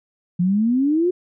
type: exponential sweep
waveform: sine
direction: up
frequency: 171.3 to 370 Hz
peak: -15 dBFS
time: 0.39-1.11 s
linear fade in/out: 10 ms
effects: none